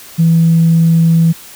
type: tone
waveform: sine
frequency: 164.81 Hz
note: E3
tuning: in tune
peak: -5 dBFS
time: 0.18-1.33 s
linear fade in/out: 20 ms
effects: tanh soft clip ceiling -1 dBFS + white hiss -35 dBFS RMS until 1.55 s